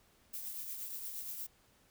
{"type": "noise with tremolo", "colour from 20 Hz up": "violet", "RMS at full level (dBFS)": -41, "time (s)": [0.33, 1.47], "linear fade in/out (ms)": 10, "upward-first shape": "triangle", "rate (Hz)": 8.5, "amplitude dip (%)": 45, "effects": ["pink hiss -68 dBFS RMS until 1.9 s"]}